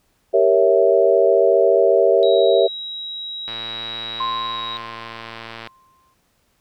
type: chord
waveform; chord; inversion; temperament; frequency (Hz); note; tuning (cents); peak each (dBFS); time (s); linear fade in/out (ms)
sine; G diminished seventh; none; equal; 392 / 466.2 / 554.4 / 659.3; G4 / Bb4 / Db5 / Fb5; 0 / 0 / 0 / 0; -17; 0.33-2.68; 20
type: tone with pitch glide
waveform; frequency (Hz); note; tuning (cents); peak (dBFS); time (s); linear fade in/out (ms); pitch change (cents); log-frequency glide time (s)
sine; 3846 to 3824; B7 to A#7; -47 to +43; -27; 2.23-4.77; 0; -10; 4.52-4.59
type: click train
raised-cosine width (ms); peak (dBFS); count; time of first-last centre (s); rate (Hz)
0.3; -17; 251; 3.48-5.673; 114
type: tone with exponential decay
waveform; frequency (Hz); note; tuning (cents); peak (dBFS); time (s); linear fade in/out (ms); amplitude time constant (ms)
sine; 1049; C6; +4; -19; 4.2-6.14; 5; 420
effects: pink hiss -64 dBFS RMS until 6.6 s